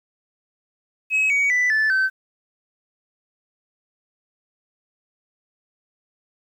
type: tone with pitch steps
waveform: sine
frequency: 2559 / 2254 / 1984.7 / 1747.8 / 1539.3 Hz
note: D#7 / C#7 / B6 / A6 / G6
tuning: +48 / +28 / +8 / -12 / -32 cents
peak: -14 dBFS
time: 1.1-2.1 s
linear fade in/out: 50 ms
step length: 200 ms
effects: tanh soft clip ceiling -15 dBFS + 9-bit